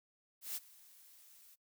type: noise with ADSR envelope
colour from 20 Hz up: blue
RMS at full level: -39 dBFS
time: 0.41-1.56 s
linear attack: 150 ms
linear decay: 31 ms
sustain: -22 dB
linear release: 25 ms
effects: noise-tail reverb RT60 0.1 s tail -22 dB re dry